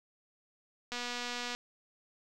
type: click train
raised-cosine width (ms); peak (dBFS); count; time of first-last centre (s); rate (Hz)
0.2; -21; 154; 0.92-1.55; 243
effects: none